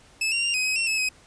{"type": "tone with pitch steps", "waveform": "sawtooth", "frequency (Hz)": [2608, 2763, 2787, 2519, 2539, 2718, 2594, 2528], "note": ["E7", "F7", "F7", "D#7", "D#7", "F7", "E7", "D#7"], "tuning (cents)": [-19, -19, -4, 21, 34, -48, -28, 27], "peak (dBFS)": -19, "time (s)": [0.21, 1.09], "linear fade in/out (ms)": 5, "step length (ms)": 110, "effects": ["pink hiss -54 dBFS RMS until 1.26 s", "resampled to 22050 Hz"]}